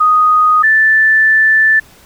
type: tone pair in turn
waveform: sine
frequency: 1244.5 / 1760 Hz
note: D#6 / A6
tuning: 0 / 0 cents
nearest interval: tritone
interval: 600 cents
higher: second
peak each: -6 dBFS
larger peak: neither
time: 0-0.63 / 0.63-1.8 s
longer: second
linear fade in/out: 10 ms
effects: pink hiss -43 dBFS RMS until 2.05 s